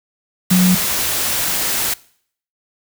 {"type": "tone in noise", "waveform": "sine", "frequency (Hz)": 182.6, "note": "F#3", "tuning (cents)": -23, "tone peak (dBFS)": -9, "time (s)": [0.51, 0.75], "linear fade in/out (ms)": 5, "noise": "white", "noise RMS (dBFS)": -19, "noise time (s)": [0.5, 1.94], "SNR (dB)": 7, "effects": ["noise-tail reverb RT60 0.6 s tail -22 dB re dry"]}